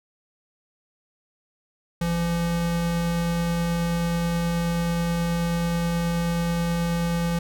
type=tone pair together; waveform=square; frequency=53.55 / 170 Hz; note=A1 / F3; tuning=-46 / -46 cents; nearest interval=octave + minor sixth; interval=2000 cents; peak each=-34 / -23 dBFS; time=2.01-7.39 s; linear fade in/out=5 ms; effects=none